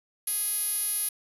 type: tone with band-pass filter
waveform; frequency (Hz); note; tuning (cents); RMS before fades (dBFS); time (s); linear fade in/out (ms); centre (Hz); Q
5% pulse; 414.5; G#4; -3; -29; 0.27-1.09; 5; 11000; 8.7
effects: 9-bit